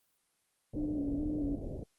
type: low-pass noise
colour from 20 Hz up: pink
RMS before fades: -40 dBFS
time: 0.73-1.84 s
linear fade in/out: 10 ms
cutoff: 620 Hz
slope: 48 dB/octave
type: tone with vibrato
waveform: sine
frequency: 292.4 Hz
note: D4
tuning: 7 cents flat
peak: -32 dBFS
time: 0.76-1.56 s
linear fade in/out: 10 ms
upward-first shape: square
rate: 2.3 Hz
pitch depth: 46 cents each way
effects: white hiss -75 dBFS RMS until 1.98 s + Opus 32 kbps